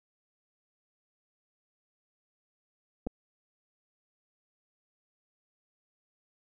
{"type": "clicks", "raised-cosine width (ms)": 2, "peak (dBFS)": [-24, -20], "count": 2, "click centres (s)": [3.067, 3.071], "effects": []}